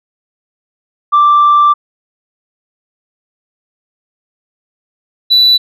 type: tone pair in turn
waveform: sine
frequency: 1175 / 3965 Hz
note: D6 / B7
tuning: +1 / +6 cents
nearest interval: octave + major sixth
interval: 2105 cents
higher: second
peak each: -3 dBFS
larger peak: neither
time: 1.12-1.74 / 5.3-5.58 s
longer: first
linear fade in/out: 20 ms
effects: tanh soft clip ceiling -2 dBFS